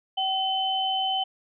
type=tone pair together; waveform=sine; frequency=764 / 3049 Hz; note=G5 / G7; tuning=-45 / -49 cents; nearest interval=2 octaves; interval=2396 cents; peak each=-26 dBFS; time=0.17-1.24 s; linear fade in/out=10 ms; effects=none